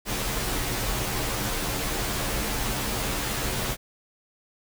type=noise with comb filter; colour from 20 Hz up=pink; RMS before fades=-28 dBFS; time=0.05-3.77 s; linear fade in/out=50 ms; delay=12 ms; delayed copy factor=-0.95; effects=none